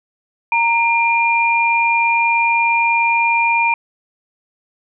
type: tone pair together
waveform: sine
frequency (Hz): 929.2 / 2399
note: A#5 / D7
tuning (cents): -6 / +36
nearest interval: octave + major third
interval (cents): 1642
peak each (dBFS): -15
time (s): 0.52-3.74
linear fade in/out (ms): 2
effects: none